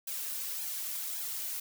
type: noise with flanger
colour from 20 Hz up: blue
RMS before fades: -37 dBFS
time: 0.07-1.6 s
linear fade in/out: 5 ms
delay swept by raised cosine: 1.2 to 3.4 ms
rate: 1.8 Hz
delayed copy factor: +0.7
effects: none